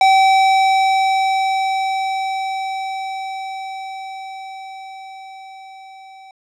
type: tone with level ramp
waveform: square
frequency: 769 Hz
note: G5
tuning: 33 cents flat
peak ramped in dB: -9 to -39 dBFS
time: 0.01-6.31 s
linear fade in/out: 2 ms
effects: low-pass 5000 Hz 12 dB/octave